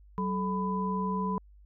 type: tone cluster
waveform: sine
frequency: 188.4 / 432.8 / 999 Hz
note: F#3 / A4 / B5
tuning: +32 / -29 / +20 cents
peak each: -30 / -37 / -32 dBFS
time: 0.18-1.38 s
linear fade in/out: 0 ms
effects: added 50 Hz sine -52 dBFS peak until 1.65 s